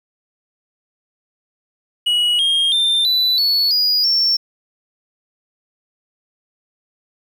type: tone with pitch steps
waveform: triangle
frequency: 2914 / 3233 / 3588 / 3981 / 4417 / 4901 / 5438 Hz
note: F#7 / G#7 / A7 / B7 / C#8 / D#8 / F8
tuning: -27 / -47 / +33 / +13 / -7 / -27 / -47 cents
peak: -12 dBFS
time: 2.06-4.37 s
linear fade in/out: 10 ms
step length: 330 ms
effects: 8-bit